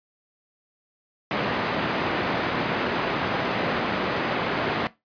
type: band-pass noise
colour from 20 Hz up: pink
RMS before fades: -26 dBFS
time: 1.31-4.87 s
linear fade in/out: 0 ms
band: 190 to 2500 Hz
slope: 12 dB/octave
effects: noise-tail reverb RT60 0.2 s tail -18 dB re dry + resampled to 11025 Hz